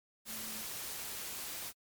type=tone in noise; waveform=sine; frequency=220 Hz; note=A3; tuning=in tune; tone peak=-52 dBFS; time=0.25-0.66 s; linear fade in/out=50 ms; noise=white; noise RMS=-42 dBFS; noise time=0.25-1.73 s; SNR=-13 dB; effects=MP3 96 kbps